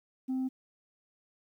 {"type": "tone", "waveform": "sine", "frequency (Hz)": 260.1, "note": "C4", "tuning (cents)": -10, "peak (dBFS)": -27, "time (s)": [0.28, 0.49], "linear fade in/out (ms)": 20, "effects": ["tanh soft clip ceiling -28 dBFS", "11-bit"]}